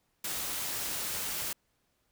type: noise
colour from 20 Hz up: white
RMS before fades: -35 dBFS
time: 0.24-1.53 s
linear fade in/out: 5 ms
effects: pink hiss -75 dBFS RMS until 2.11 s